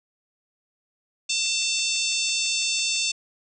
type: harmonic tone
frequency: 894 Hz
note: A5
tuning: 27 cents sharp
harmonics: 3 / 4 / 5 / 6 / 7 / 8 / 9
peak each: -28 / -29 / -30 / -31 / -31 / -32 / -33 dBFS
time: 1.29-3.12 s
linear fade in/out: 10 ms
effects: none